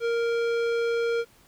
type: tone with tanh clipping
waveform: sine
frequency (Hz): 466.2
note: A#4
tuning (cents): 0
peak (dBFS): -25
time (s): 0-1.25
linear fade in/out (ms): 50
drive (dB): 16
effects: pink hiss -58 dBFS RMS until 1.47 s